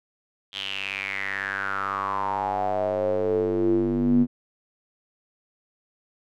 square tone with band-pass filter sweep, 49 Hz, G1, in tune, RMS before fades -25 dBFS, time 0.52-4.27 s, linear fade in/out 50 ms, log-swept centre 3300 to 230 Hz, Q 7.4, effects none

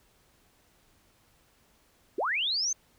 sine linear sweep, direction up, 296.2 to 6430 Hz, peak -26 dBFS, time 2.18-2.73 s, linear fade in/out 5 ms, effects pink hiss -65 dBFS RMS until 2.98 s

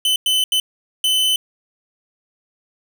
45% pulse tone bursts at uneven times, 3032 Hz, F#7, 42 cents sharp, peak -14 dBFS, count 4, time 0.05-0.16 / 0.26-0.44 / 0.52-0.6 / 1.04-1.36 s, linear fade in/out 2 ms, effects none

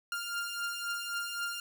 sawtooth beating tone pair, 1396.9 / 1400.7 Hz, F6 / F6, 0 / +5 cents, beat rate 3.8 Hz, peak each -36 / -32 dBFS, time 0.12-1.6 s, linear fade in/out 2 ms, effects none

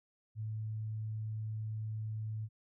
sine tone, 108.9 Hz, A2, 17 cents flat, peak -36 dBFS, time 0.35-2.49 s, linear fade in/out 50 ms, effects none

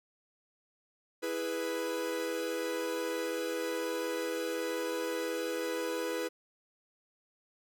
45% pulse chord, E major, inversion none, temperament equal, 329.6 / 415.3 / 493.9 Hz, E4 / G#4 / B4, 0 / 0 / 0 cents, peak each -38 / -39 / -35 dBFS, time 1.22-6.29 s, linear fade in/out 20 ms, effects none

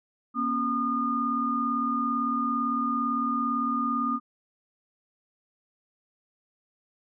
sine tone cluster, 237.3 / 275.1 / 1219 Hz, A#3 / C#4 / D#6, +31 / -13 / -36 cents, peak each -30 / -32 / -26 dBFS, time 0.34-4.2 s, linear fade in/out 50 ms, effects none

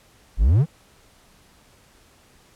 triangle exponential sweep, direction up, 40.38 to 174.61 Hz, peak -11 dBFS, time 0.37-0.66 s, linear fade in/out 50 ms, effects pink hiss -55 dBFS RMS until 2.55 s + low-pass 12000 Hz 12 dB/octave

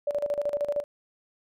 sine tone with tremolo, 580 Hz, D5, 22 cents flat, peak -23 dBFS, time 0.07-0.84 s, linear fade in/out 5 ms, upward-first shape square, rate 13 Hz, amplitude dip 75%, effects none

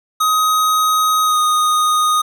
square tone with pitch glide, 1258 to 1239.2 Hz, D#6 to D#6, +19 to -7 cents, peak -13 dBFS, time 0.2-2.22 s, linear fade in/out 10 ms, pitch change -26 cents, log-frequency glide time 1.24-1.38 s, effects none

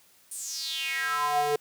square tone with high-pass filter sweep, 146.83 Hz, D3, in tune, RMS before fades -29 dBFS, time 0.31-1.56 s, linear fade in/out 5 ms, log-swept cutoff 9600 to 470 Hz, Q 5.5, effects white hiss -60 dBFS RMS until 1.6 s + high-pass 60 Hz 12 dB/octave

